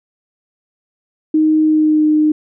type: tone with pitch glide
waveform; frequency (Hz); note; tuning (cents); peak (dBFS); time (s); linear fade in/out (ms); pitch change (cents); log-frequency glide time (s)
sine; 311.1 to 305.8; D#4 to D#4; 0 to -30; -9; 1.34-2.32; 5; -30; 1.63-2.06
effects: none